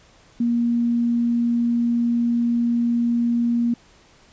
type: tone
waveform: sine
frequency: 236.4 Hz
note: A#3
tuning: 24 cents sharp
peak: -17 dBFS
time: 0.4-3.74 s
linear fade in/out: 5 ms
effects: pink hiss -53 dBFS RMS until 4.32 s + resampled to 16000 Hz